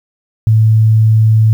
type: tone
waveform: sine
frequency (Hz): 110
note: A2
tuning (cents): 0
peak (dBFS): -5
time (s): 0.47-1.53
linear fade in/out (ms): 0
effects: 7-bit